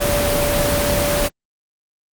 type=tone in noise; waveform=sine; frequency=580 Hz; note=D5; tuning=22 cents flat; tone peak=-19 dBFS; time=0-1.29 s; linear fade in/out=20 ms; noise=pink; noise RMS=-19 dBFS; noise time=0-1.29 s; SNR=-3 dB; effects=Opus 24 kbps